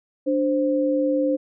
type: tone pair together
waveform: sine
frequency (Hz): 293.7 / 523.3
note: D4 / C5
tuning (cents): 0 / 0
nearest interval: minor seventh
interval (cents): 1000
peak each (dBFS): -21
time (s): 0.26-1.37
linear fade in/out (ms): 20
effects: none